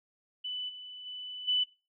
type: tone with level steps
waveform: sine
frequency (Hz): 2991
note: F#7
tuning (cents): +18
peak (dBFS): -34 / -43 / -39 / -25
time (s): 0.44-1.64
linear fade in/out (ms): 10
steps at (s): 0.68 / 1.05 / 1.47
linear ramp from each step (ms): 20
effects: noise-tail reverb RT60 0.3 s tail -20 dB re dry